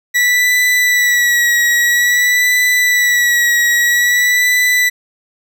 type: tone with vibrato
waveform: 40% pulse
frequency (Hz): 1948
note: B6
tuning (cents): -24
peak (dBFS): -9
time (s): 0.14-4.9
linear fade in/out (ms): 20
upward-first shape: sine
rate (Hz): 0.5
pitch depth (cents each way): 34
effects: none